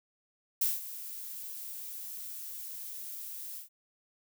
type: noise with ADSR envelope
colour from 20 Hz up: violet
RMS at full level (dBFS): -27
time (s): 0.61-3.69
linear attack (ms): 7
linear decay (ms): 180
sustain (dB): -15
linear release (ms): 120
effects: none